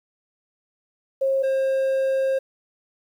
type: tone pair in turn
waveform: sine / triangle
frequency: 538 / 533.7 Hz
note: C5 / C5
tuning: +48 / +34 cents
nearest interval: unison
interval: 14 cents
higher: first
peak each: -18 / -17 dBFS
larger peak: second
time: 1.21-1.43 / 1.43-2.39 s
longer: second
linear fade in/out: 10 ms
effects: 9-bit